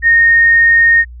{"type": "tone", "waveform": "sine", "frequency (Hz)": 1848, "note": "A#6", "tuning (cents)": -16, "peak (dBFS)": -5, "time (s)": [0.02, 1.05], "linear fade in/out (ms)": 50, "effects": ["added 60 Hz sine -29 dBFS peak until 1.2 s"]}